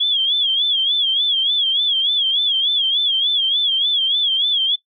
sine tone with vibrato, 3322 Hz, G#7, in tune, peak -14 dBFS, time 0-4.76 s, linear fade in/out 10 ms, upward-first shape sine, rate 3.4 Hz, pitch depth 110 cents each way, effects noise-tail reverb RT60 0.1 s tail -17 dB re dry

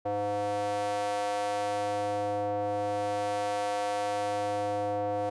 square ring-modulated tone, 102.7 Hz, G#2, 19 cents flat, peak -26 dBFS, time 0.05-5.3 s, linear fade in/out 10 ms, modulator 616 Hz, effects resampled to 24000 Hz

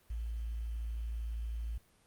sine tone with quantisation, 56.4 Hz, A1, 44 cents sharp, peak -35 dBFS, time 0.1-1.78 s, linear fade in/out 5 ms, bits 10, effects pink hiss -67 dBFS RMS until 2.06 s + Opus 32 kbps

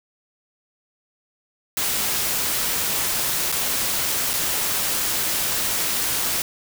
white noise with dropouts, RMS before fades -23 dBFS, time 1.77-6.42 s, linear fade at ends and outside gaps 1 ms, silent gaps 3.518-3.524 / 4.333-4.337 s, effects none

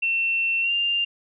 sine tone with pitch glide, 2700 to 2795 Hz, E7 to F7, +41 to +1 cents, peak -20 dBFS, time 0.02-1.05 s, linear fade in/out 10 ms, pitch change +60 cents, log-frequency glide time 0.61-0.72 s, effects none

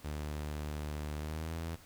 sawtooth tone with pitch glide, 75 to 82.26 Hz, D2 to E2, +37 to -3 cents, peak -33 dBFS, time 0.04-1.76 s, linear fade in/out 10 ms, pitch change +160 cents, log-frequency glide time 1.18-1.55 s, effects pink hiss -58 dBFS RMS until 1.85 s

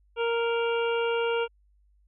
harmonic tone, 465.5 Hz, A#4, 2 cents flat, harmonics 1 / 2 / 3 / 5 / 6 / 7, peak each -25 / -33 / -34 / -38 / -36 / -45 dBFS, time 0.16-1.48 s, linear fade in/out 50 ms, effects added 50 Hz sine -60 dBFS peak until 2.07 s

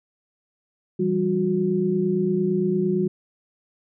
sine tone cluster, 166.2 / 195 / 363.8 Hz, E3 / G3 / F#4, +15 / -9 / -29 cents, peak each -27 / -23 / -22 dBFS, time 0.99-3.08 s, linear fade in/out 10 ms, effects none

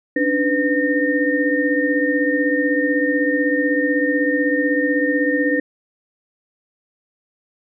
sine tone cluster, 283.2 / 299.2 / 501 / 1830 Hz, C#4 / D4 / B4 / A#6, +37 / +32 / +25 / -32 cents, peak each -21 dBFS, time 0.16-5.6 s, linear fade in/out 5 ms, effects none

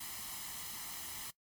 white noise with comb filter, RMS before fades -44 dBFS, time 0-1.31 s, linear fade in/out 10 ms, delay 0.98 ms, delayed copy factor +0.6, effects noise-tail reverb RT60 0.1 s tail -20 dB re dry + MP3 96 kbps

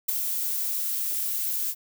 violet noise with ADSR envelope, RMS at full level -21 dBFS, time 0.08-1.75 s, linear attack 15 ms, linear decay 4 ms, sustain -7 dB, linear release 53 ms, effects none

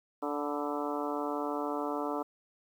harmonic tone with a mistuned harmonic, 146.4 Hz, D3, 5 cents flat, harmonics 2 / 3 / 4 / 5 / 6 / 7 / 8 / 9, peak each -36 / -38 / -39 / -40 / -41 / -41 / -42 / -43 dBFS, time 0.22-2.23 s, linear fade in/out 10 ms, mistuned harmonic 7, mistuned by -44 cents, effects 10-bit

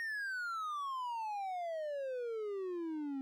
triangle exponential sweep, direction down, 1864.7 to 265.5 Hz, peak -35 dBFS, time 0-3.21 s, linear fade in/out 0 ms, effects none

